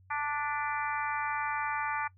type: harmonic tone with a mistuned harmonic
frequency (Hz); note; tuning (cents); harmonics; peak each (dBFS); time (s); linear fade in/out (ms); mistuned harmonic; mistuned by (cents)
293.7; D4; 0; 3 / 4 / 5 / 6 / 7 / 8; -34 / -36 / -38 / -40 / -41 / -42; 0.1-2.08; 10; 7; -32
effects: noise-tail reverb RT60 0.1 s tail -20 dB re dry + added 93 Hz sine -57 dBFS peak until 2.17 s